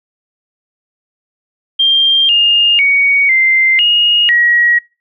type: tone with pitch steps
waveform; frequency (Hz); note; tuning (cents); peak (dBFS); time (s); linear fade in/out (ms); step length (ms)
sine; 3187 / 2829 / 2241 / 2084 / 2866 / 1906; G7 / F7 / C#7 / C7 / F7 / A#6; +28 / +22 / +18 / -7 / +44 / +38; -7; 1.79-4.79; 10; 500
effects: noise-tail reverb RT60 0.3 s tail -26 dB re dry